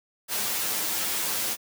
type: noise with comb filter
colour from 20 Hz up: white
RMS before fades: -28 dBFS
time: 0.28-1.57 s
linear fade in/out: 50 ms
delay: 9.3 ms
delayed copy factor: +0.8
effects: high-pass 150 Hz 12 dB/octave